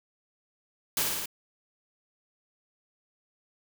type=noise with echo; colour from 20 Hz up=white; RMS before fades=-27 dBFS; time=0.97-1.03 s; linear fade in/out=2 ms; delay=57 ms; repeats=4; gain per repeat=-2 dB; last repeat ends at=1.258 s; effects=none